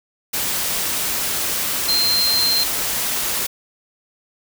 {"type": "tone in noise", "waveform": "sine", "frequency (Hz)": 4153, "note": "C8", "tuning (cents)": -14, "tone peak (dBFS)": -16, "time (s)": [1.88, 2.64], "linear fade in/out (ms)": 10, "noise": "white", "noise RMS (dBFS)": -22, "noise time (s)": [0.33, 3.47], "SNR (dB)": 3, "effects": []}